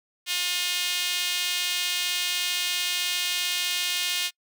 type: tone with high-pass filter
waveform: sawtooth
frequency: 356.9 Hz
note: F4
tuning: 38 cents sharp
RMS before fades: -27 dBFS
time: 0.26-4.31 s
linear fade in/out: 50 ms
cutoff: 3000 Hz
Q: 1.9
effects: noise-tail reverb RT60 0.1 s tail -26 dB re dry